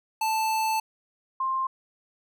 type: tone pair in turn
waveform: square / sine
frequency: 880 / 1054.7 Hz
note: A5 / C6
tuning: 0 / +14 cents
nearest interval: minor third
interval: 314 cents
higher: second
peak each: -24 dBFS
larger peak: neither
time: 0.21-0.8 / 1.4-1.67 s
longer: first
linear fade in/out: 5 ms
effects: none